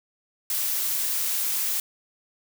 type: noise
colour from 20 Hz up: blue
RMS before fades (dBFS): -26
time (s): 0.5-1.8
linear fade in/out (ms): 2
effects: none